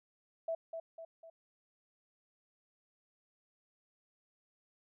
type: tone with echo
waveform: sine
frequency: 657 Hz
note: E5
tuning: 6 cents flat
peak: -33 dBFS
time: 0.48-0.55 s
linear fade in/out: 5 ms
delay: 250 ms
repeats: 3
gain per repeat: -6 dB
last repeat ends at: 1.3 s
effects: none